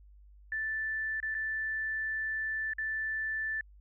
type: tone with dropouts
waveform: sine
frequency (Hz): 1760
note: A6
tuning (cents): 0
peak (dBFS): -31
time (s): 0.52-3.61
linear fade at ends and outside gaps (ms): 2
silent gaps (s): 1.202-1.228 / 1.344-1.349 / 2.735-2.783
effects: added 50 Hz sine -53 dBFS peak until 3.8 s